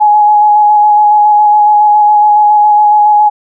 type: tone with vibrato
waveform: sine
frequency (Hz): 839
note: G#5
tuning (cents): +17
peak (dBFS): -3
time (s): 0-3.3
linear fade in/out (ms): 20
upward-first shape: square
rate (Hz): 7.2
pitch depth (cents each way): 13
effects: none